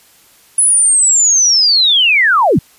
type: linear sweep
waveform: sine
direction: down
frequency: 10320 to 100 Hz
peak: -7 dBFS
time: 0.58-2.59 s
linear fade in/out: 5 ms
effects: white hiss -47 dBFS RMS until 2.78 s + resampled to 32000 Hz